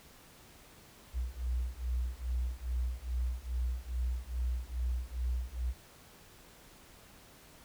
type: beating tone pair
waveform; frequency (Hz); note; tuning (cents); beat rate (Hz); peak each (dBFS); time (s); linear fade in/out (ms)
sine; 60.2 / 62.6; B1 / B1; -44 / +24; 2.4; -35 / -35; 1.13-5.74; 50
effects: pink hiss -57 dBFS RMS until 7.64 s